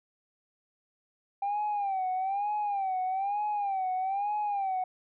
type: tone with vibrato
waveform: sine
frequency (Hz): 789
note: G5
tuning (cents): +11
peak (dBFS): -26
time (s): 1.42-4.84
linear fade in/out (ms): 5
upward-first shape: sine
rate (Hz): 1.1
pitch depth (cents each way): 110
effects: tanh soft clip ceiling -25 dBFS